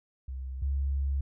sine tone pair in turn, 65.41 / 68.8 Hz, C2 / C#2, 0 / -12 cents, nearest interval minor second, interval 88 cents, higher second, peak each -34 / -26 dBFS, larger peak second, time 0.28-0.62 / 0.62-1.21 s, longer second, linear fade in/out 5 ms, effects none

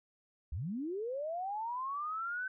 sine linear sweep, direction up, 58.27 to 1539 Hz, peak -35 dBFS, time 0.52-2.48 s, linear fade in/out 5 ms, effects none

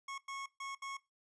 25% pulse tone bursts at uneven times, 1097 Hz, C#6, 18 cents flat, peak -38 dBFS, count 4, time 0.08-0.18 / 0.28-0.46 / 0.6-0.75 / 0.82-0.97 s, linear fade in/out 5 ms, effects noise-tail reverb RT60 0.2 s tail -18 dB re dry + resampled to 22050 Hz

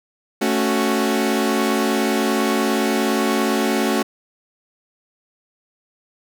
sawtooth chord, F# minor, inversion first, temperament equal, 220 / 277.2 / 370 Hz, A3 / C#4 / F#4, 0 / 0 / 0 cents, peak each -17 / -18 / -18 dBFS, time 0.41-4.03 s, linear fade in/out 10 ms, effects none

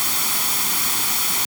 white noise with comb filter, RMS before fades -20 dBFS, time 0-1.45 s, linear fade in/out 0 ms, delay 0.89 ms, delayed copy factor +0.6, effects high-pass 150 Hz 12 dB/octave

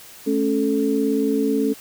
sine tone cluster, 218.3 / 276.5 / 437.5 Hz, A3 / C#4 / A4, -13 / -4 / -10 cents, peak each -24 / -20 / -22 dBFS, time 0.26-1.74 s, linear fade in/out 20 ms, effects white hiss -43 dBFS RMS until 1.8 s

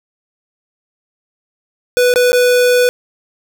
square tone with dropouts, 493.9 Hz, B4, in tune, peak -9 dBFS, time 1.97-2.89 s, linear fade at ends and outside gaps 0 ms, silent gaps 2.139-2.159 / 2.32-2.33 s, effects none

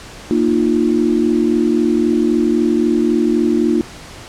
sine chord, Bb suspended fourth, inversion none, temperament equal with one note detuned, 233.1 / 305.4 / 349.2 Hz, Bb3 / Eb4 / F4, 0 / -32 / 0 cents, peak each -16 dBFS, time 0.31-3.81 s, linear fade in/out 0 ms, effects pink hiss -35 dBFS RMS until 4.28 s + low-pass 8000 Hz 12 dB/octave

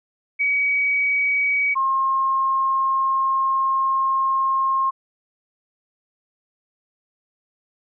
sine tone pair in turn, 2266 / 1069.4 Hz, C#7 / C6, +37 / +37 cents, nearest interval octave + minor second, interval 1300 cents, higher first, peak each -17 dBFS, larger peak neither, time 0.39-1.75 / 1.75-4.91 s, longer second, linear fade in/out 20 ms, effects none

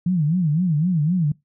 sine tone with vibrato, 164.81 Hz, E3, in tune, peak -16 dBFS, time 0.06-1.32 s, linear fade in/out 5 ms, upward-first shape sine, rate 3.9 Hz, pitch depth 210 cents each way, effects noise-tail reverb RT60 0.2 s tail -24 dB re dry

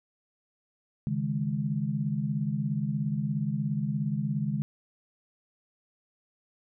sine chord, C# suspended second, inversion none, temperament equal, 138.59 / 155.56 / 207.7 Hz, C#3 / D#3 / G#3, 0 / 0 / 0 cents, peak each -31 dBFS, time 1.07-4.62 s, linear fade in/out 0 ms, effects none

